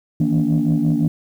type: tone cluster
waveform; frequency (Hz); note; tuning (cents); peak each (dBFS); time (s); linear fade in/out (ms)
sine; 156.8 / 162.6 / 233.4 / 288.9; D#3 / E3 / A#3 / D4; +14 / -23 / +2 / -28; -19; 0.2-1.08; 5
effects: tanh soft clip ceiling -9 dBFS + 8-bit